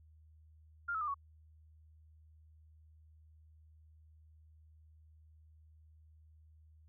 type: tone with pitch steps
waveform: sine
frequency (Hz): 1400 / 1298.7 / 1204.8 / 1117.6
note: F6 / E6 / D6 / C#6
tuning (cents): +4 / -26 / +44 / +14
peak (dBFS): -34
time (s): 0.88-1.144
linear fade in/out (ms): 10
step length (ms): 66
effects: added 78 Hz sine -59 dBFS peak until 6.88 s

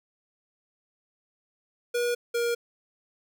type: tone pair in turn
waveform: square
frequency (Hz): 481.3 / 472.2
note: B4 / A#4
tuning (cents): -45 / +22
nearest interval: unison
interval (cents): 33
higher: first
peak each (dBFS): -25 / -25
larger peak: neither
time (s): 1.94-2.15 / 2.34-2.55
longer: neither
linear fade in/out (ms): 10
effects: none

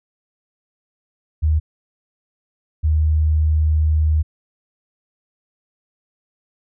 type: tone pair in turn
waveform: sine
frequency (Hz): 77.5 / 77.5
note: D#2 / D#2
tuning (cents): -6 / -6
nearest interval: unison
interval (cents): 0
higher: neither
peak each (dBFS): -13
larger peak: neither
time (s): 1.42-1.6 / 2.83-4.23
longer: second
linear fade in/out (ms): 20
effects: none

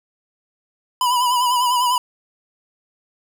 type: tone with vibrato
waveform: square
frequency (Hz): 987.8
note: B5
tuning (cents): 0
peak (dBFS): -16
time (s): 1.01-1.98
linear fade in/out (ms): 2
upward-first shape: sine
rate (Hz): 10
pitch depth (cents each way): 55
effects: none

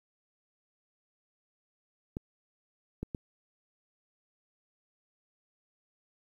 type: clicks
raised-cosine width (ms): 3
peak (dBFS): -22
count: 3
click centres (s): 2.169 / 3.03 / 3.148
effects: 10-bit

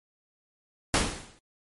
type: noise with exponential decay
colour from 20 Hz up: pink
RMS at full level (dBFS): -20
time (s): 0.94-1.39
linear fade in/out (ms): 1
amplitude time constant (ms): 96
effects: MP3 48 kbps

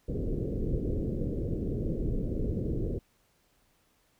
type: low-pass noise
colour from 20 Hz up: pink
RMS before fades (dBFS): -31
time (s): 0.08-2.99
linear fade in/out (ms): 10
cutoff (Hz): 500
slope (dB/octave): 48
effects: pink hiss -69 dBFS RMS until 4.19 s

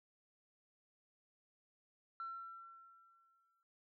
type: tone with exponential decay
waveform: sine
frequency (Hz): 1351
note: E6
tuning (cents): +42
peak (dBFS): -40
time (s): 2.2-3.63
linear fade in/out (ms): 1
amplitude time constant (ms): 310
effects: tanh soft clip ceiling -38 dBFS

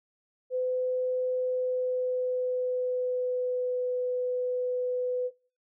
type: tone with pitch glide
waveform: sine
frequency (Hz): 507 to 499.4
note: B4 to B4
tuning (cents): +45 to +19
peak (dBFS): -26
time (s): 0.5-5.31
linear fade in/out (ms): 50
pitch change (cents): -26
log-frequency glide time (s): 1.34-3.78
effects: noise-tail reverb RT60 0.4 s tail -21 dB re dry

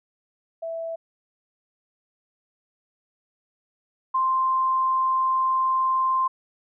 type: tone pair in turn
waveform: sine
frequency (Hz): 659.3 / 1046.6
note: E5 / C6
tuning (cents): 0 / 0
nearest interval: minor sixth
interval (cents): 800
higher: second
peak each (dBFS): -28 / -19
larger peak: second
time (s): 0.62-0.96 / 4.14-6.28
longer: second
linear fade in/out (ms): 10
effects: none

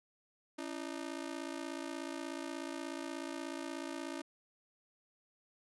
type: ring-modulated tone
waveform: sawtooth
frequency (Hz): 305.4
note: D#4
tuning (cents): -32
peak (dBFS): -33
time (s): 0.58-4.22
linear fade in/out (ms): 10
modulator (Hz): 28.3
effects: resampled to 24000 Hz

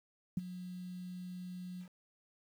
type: tone with ADSR envelope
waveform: sine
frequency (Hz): 180.9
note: F#3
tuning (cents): -39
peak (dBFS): -28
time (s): 0.37-1.89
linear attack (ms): 4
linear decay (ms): 23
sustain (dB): -14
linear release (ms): 86
effects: 10-bit

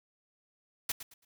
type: noise with echo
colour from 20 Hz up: white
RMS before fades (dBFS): -32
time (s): 0.89-0.92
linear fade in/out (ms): 5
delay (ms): 110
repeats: 3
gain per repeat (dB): -12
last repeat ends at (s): 1.25
effects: none

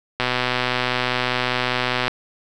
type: click train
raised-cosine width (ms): 0.3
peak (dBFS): -4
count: 236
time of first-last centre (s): 0.2-2.08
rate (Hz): 125
effects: none

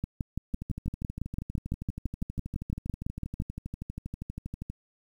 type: two click trains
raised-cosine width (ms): 5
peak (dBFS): -18 / -23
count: 21 / 53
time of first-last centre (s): 0.04-3.401 / 0.54-4.7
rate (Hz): 5.95 / 12.5
effects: 9-bit

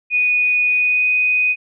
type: tone with pitch glide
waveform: sine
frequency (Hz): 2474 to 2493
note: D#7 to D#7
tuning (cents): -10 to +3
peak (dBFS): -13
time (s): 0.1-1.56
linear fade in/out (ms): 50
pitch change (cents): +13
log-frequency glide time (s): 0.74-1.07
effects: none

